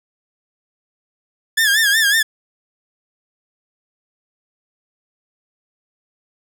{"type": "tone with vibrato", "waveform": "sawtooth", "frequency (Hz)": 1707, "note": "G#6", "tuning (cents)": 47, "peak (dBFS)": -9, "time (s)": [1.57, 2.23], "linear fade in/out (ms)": 10, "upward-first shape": "sine", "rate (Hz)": 5.4, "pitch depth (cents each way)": 110, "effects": []}